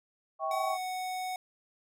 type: chord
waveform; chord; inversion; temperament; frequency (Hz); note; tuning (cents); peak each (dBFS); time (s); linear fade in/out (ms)
sine; C# diminished; first; equal with one note detuned; 644.2 / 784 / 1108.7; E5 / G5 / C#6; -40 / 0 / 0; -34; 0.39-0.78; 50
type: tone with pitch glide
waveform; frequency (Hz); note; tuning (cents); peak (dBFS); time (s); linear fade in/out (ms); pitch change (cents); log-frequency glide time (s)
square; 755 to 740.7; F#5 to F#5; +35 to +2; -34; 0.51-1.36; 2; -33; 0.66-0.77
effects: none